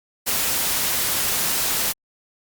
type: noise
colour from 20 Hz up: white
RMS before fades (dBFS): -22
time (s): 0.26-1.93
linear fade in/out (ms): 20
effects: Opus 48 kbps